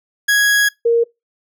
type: tone pair in turn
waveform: 40% pulse / sine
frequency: 1661.2 / 466.2 Hz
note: G#6 / A#4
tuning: 0 / 0 cents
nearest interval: octave + minor seventh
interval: 2200 cents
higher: first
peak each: -10 dBFS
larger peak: neither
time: 0.28-0.69 / 0.85-1.04 s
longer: first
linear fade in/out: 10 ms
effects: noise-tail reverb RT60 0.2 s tail -24 dB re dry